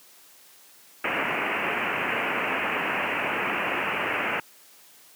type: low-pass noise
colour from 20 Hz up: white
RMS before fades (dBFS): -27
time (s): 1.04-4.4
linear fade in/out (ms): 5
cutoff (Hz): 2800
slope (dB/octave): 96
effects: white hiss -53 dBFS RMS until 5.15 s + high-pass 200 Hz 12 dB/octave